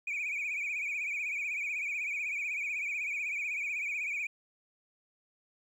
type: tone with vibrato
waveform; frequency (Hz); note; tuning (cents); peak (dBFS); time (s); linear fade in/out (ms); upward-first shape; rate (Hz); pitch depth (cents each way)
sine; 2367; D7; +13; -30; 0.07-4.27; 5; triangle; 16; 120
effects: tanh soft clip ceiling -30 dBFS + 11-bit